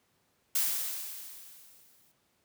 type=noise with exponential decay; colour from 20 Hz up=blue; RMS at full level=-27 dBFS; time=0.55-2.12 s; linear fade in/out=5 ms; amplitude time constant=340 ms; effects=pink hiss -72 dBFS RMS until 2.44 s + high-pass 100 Hz 12 dB/octave